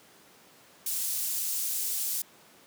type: high-pass noise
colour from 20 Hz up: pink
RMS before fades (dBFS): -31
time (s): 0.86-2.22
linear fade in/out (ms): 5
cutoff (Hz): 8300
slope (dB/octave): 12
effects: pink hiss -56 dBFS RMS until 2.66 s + high-pass 200 Hz 12 dB/octave